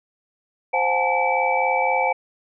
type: tone cluster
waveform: sine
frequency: 521 / 723 / 820 / 884 / 2306 Hz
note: C5 / F#5 / G#5 / A5 / D7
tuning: -7 / -40 / -22 / +8 / -32 cents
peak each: -24 dBFS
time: 0.73-2.13 s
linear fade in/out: 10 ms
effects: none